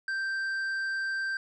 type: tone with tanh clipping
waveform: triangle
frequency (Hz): 1568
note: G6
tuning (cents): 0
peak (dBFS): -30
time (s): 0.08-1.37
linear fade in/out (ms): 2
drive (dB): 10
effects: none